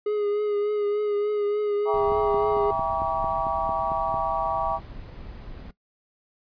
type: tone with vibrato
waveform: triangle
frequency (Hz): 415.3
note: G#4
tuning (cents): 0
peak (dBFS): -20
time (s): 0.06-2.71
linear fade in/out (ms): 5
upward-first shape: triangle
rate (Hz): 3.4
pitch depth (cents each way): 31
type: chord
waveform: sine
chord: E diminished seventh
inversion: none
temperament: just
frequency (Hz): 659.3 / 791.1 / 949.3 / 1139.2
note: E5 / G5 / Bb5 / Db6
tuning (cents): 0 / +16 / +31 / +47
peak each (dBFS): -28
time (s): 1.85-4.8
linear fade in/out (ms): 50
type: noise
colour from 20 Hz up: brown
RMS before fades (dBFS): -39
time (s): 1.94-5.71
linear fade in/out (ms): 2
type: click train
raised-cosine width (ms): 3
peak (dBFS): -23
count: 10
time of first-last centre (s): 2.12-4.142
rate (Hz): 4.45
effects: noise-tail reverb RT60 0.1 s tail -18 dB re dry + resampled to 11025 Hz

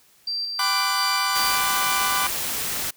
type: tone with tremolo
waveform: sine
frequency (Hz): 4699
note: D8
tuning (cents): 0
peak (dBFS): -24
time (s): 0.27-1.58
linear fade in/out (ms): 5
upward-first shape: square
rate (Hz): 2.8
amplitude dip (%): 30
type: chord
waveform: sawtooth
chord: G major seventh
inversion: none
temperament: equal with one note detuned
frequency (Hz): 784 / 1006.2 / 1174.7 / 1480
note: G5 / B5 / D6 / F#6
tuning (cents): 0 / +32 / 0 / 0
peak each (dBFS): -27 / -23 / -21 / -25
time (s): 0.59-2.27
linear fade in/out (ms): 2
type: noise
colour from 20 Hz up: white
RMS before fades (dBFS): -27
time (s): 1.35-2.91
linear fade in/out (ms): 10
effects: white hiss -57 dBFS RMS until 2.96 s

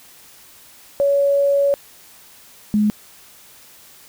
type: tone pair in turn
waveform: sine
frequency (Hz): 562 / 210.5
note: C#5 / G#3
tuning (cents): +24 / +24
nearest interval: octave + perfect fourth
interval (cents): 1700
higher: first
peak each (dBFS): -13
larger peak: neither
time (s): 1-1.74 / 2.74-2.9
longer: first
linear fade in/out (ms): 0
effects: white hiss -46 dBFS RMS until 4.08 s

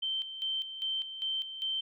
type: tone with tremolo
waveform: sine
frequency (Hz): 3113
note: G7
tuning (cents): -13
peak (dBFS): -30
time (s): 0.02-1.81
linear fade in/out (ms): 10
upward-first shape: square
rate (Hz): 2.5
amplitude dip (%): 65
effects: none

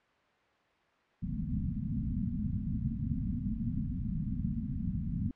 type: low-pass noise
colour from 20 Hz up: white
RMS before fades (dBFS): -34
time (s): 1.22-5.31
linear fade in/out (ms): 5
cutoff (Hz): 250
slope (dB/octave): 96
effects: white hiss -67 dBFS RMS until 5.35 s + low-pass 2000 Hz 12 dB/octave

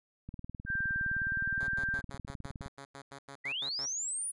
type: click train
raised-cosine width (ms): 5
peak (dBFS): -30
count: 47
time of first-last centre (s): 0.29-2.661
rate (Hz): 19.4
type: tone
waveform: sine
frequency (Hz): 1577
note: G6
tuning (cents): +10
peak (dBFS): -30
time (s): 0.66-2.02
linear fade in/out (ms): 50
type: tone bursts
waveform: 5% pulse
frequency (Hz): 138.59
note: C#3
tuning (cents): 0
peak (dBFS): -34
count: 14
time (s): 1.6-3.859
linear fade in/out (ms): 5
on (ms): 75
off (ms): 93
type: linear sweep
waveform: sine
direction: up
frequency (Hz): 1884 to 9920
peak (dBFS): -33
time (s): 3.44-4.32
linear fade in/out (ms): 20
effects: resampled to 24000 Hz

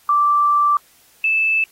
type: tone pair in turn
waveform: sine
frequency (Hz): 1171 / 2629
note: D6 / E7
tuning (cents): -5 / -5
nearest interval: octave + major second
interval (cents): 1400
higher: second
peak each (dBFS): -12 / -14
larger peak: first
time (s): 0.09-0.77 / 1.24-1.64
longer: first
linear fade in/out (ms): 2
effects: white hiss -53 dBFS RMS until 1.71 s + AAC 48 kbps

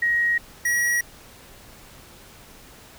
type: tone pair in turn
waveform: sine / square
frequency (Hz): 1889 / 1910.9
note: A#6 / A#6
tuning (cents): +22 / +42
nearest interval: unison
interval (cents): 20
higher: second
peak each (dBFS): -18 / -20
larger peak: first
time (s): 0.02-0.38 / 0.65-1.01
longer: neither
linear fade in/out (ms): 5
effects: pink hiss -47 dBFS RMS until 2.98 s

